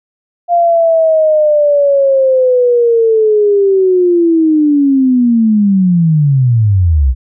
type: linear sweep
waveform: sine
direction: down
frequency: 698.5 to 59.2 Hz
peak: -6 dBFS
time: 0.48-7.15 s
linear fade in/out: 50 ms
effects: none